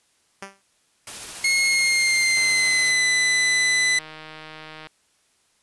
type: tone with exponential decay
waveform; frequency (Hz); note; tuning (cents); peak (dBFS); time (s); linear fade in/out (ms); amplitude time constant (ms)
5% pulse; 196.1; G3; +1; -19; 0.42-0.62; 5; 42
type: noise with tremolo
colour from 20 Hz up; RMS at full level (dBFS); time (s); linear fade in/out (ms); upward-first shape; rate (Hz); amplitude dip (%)
white; -34; 1.07-2.91; 2; sine; 14; 25
type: tone with pitch glide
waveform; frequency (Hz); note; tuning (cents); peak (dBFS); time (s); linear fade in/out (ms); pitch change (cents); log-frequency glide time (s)
sawtooth; 2161 to 2005; C#7 to B6; -45 to +26; -14; 1.44-3.99; 5; -129; 1.67-3.05
type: click train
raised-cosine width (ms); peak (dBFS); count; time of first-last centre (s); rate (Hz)
0.3; -23; 391; 2.37-4.87; 156
effects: white hiss -64 dBFS RMS until 5.62 s + resampled to 24000 Hz